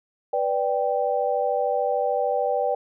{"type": "chord", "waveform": "sine", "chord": "G major", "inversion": "first", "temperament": "equal", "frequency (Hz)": [493.9, 587.3, 784], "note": ["B4", "D5", "G5"], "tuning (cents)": [0, 0, 0], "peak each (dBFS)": -25, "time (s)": [0.33, 2.75], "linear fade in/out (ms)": 5, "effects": []}